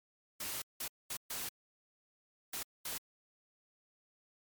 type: noise bursts at uneven times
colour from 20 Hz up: white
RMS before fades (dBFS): -40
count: 6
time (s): 0.4-0.62 / 0.8-0.88 / 1.1-1.17 / 1.3-1.49 / 2.53-2.63 / 2.85-2.98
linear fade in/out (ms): 5
effects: MP3 96 kbps